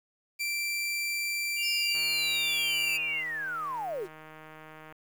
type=tone; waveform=sawtooth; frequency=2349 Hz; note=D7; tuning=in tune; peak=-26 dBFS; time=0.39-2.98 s; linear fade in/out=20 ms
type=tone with pitch glide; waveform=sine; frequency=2796 to 2775 Hz; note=F7 to F7; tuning=+1 to -12 cents; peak=-31 dBFS; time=1.56-3.24 s; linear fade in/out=50 ms; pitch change=-13 cents; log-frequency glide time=1.68-2.86 s
type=linear sweep; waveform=sine; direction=down; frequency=5274 to 314.3 Hz; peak=-31 dBFS; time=1.62-4.08 s; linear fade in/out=50 ms
type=click train; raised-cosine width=0.5 ms; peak=-33 dBFS; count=465; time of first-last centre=1.95-4.924 s; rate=156 Hz
effects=9-bit